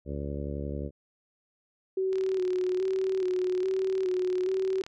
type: harmonic tone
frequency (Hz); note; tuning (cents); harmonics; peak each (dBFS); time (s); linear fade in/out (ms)
71.4; D2; -48; 1 / 2 / 3 / 4 / 5 / 6 / 7 / 8; -35 / -38 / -40 / -41 / -42 / -43 / -43 / -44; 0.05-0.91; 50
type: tone with vibrato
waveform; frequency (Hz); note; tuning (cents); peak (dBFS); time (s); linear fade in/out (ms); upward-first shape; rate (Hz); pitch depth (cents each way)
sine; 373; F#4; +14; -25; 1.97-4.82; 5; square; 1.2; 30
type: click train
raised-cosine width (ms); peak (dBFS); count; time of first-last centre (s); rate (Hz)
0.2; -27; 103; 2.13-4.865; 37.3
effects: none